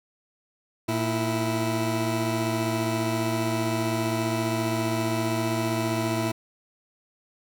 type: tone pair together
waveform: 20% pulse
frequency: 114.5 / 328.4 Hz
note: A#2 / E4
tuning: -31 / -6 cents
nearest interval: octave + tritone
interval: 1825 cents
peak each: -22 dBFS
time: 0.88-6.32 s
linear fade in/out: 10 ms
effects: none